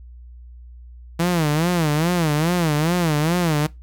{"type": "tone with vibrato", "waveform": "sawtooth", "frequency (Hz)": 162.5, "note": "E3", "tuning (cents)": -24, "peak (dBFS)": -13, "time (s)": [1.19, 3.67], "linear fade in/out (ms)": 10, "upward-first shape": "sine", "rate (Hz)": 2.4, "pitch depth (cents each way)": 170, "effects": ["noise-tail reverb RT60 0.2 s tail -21 dB re dry", "added 60 Hz sine -38 dBFS peak until 3.82 s"]}